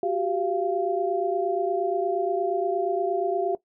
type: tone cluster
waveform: sine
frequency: 365.7 / 394.2 / 691 Hz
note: F#4 / G4 / F5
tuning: -20 / +10 / -19 cents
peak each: -27 dBFS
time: 0.03-3.55 s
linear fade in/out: 2 ms
effects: noise-tail reverb RT60 0.1 s tail -17 dB re dry